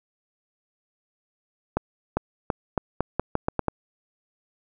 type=accelerating click train; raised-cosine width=1 ms; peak=-8 dBFS; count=10; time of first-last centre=1.77-3.683 s; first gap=400 ms; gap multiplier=0.83; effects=none